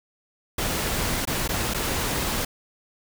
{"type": "noise with dropouts", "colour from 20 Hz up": "pink", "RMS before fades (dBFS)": -26, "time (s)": [0.58, 2.45], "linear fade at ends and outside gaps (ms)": 5, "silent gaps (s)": [[1.253, 1.273], [1.478, 1.489], [1.738, 1.744]], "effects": []}